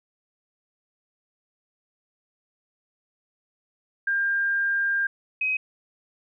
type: tone pair in turn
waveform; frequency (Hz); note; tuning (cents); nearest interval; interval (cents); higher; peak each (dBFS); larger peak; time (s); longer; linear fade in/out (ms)
sine; 1600 / 2529; G6 / D#7; +35 / +28; minor sixth; 793; second; -21 / -22; first; 4.07-5.07 / 5.41-5.57; first; 5
effects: none